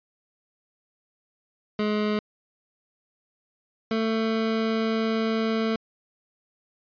25% pulse tone pair in turn, 211.1 / 222.8 Hz, G#3 / A3, +29 / +22 cents, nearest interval minor second, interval 93 cents, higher second, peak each -19 / -19 dBFS, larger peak neither, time 1.79-2.19 / 3.91-5.76 s, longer second, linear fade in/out 2 ms, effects resampled to 11025 Hz

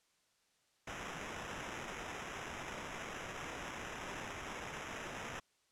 white noise with sample-and-hold, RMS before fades -45 dBFS, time 0.87-5.4 s, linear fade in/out 5 ms, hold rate 4410 Hz, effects white hiss -75 dBFS RMS until 5.71 s + low-pass 8000 Hz 12 dB/octave

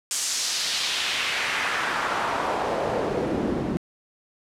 pink noise with band-pass filter sweep, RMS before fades -26 dBFS, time 0.11-3.77 s, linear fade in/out 0 ms, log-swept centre 7600 to 240 Hz, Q 1.5, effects low-pass 12000 Hz 12 dB/octave

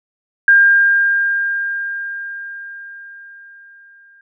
sine tone with exponential decay, 1604 Hz, G6, 39 cents sharp, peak -5 dBFS, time 0.48-4.21 s, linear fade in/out 2 ms, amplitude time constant 810 ms, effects none

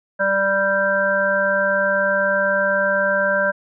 harmonic tone, 196 Hz, G3, in tune, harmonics 1 / 3 / 5 / 7 / 8, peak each -30 / -19 / -27 / -28 / -19 dBFS, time 0.19-3.52 s, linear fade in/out 20 ms, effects none

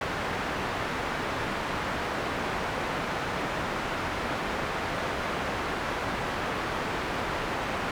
white low-pass noise, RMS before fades -31 dBFS, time 0.01-7.91 s, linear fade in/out 2 ms, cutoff 1500 Hz, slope 12 dB/octave, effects none

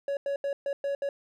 triangle tone bursts at uneven times, 560 Hz, C#5, 18 cents sharp, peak -25 dBFS, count 6, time 0.08-0.17 / 0.26-0.36 / 0.44-0.53 / 0.66-0.73 / 0.84-0.95 / 1.02-1.09 s, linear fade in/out 2 ms, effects none

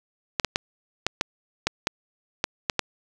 clicks, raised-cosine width 0.2 ms, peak -4 dBFS, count 10, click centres 0.398 / 0.447 / 0.559 / 1.066 / 1.211 / 1.67 / 1.871 / 2.441 / 2.698 / 2.793 s, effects none

